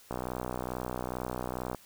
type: click train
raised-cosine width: 1 ms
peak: -20 dBFS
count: 103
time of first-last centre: 0.11-1.747 s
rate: 62.3 Hz
effects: white hiss -57 dBFS RMS until 1.85 s